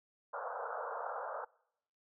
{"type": "band-pass noise", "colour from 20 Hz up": "pink", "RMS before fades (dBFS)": -41, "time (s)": [0.33, 1.45], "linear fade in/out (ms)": 10, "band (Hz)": [470, 1500], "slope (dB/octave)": 96, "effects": ["noise-tail reverb RT60 0.8 s tail -25 dB re dry"]}